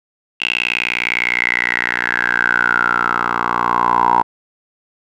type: tone with band-pass filter sweep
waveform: 10% pulse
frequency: 59.8 Hz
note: A#1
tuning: 45 cents sharp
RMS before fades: -17 dBFS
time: 0.4-4.23 s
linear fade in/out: 20 ms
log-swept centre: 2800 to 940 Hz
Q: 9
effects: none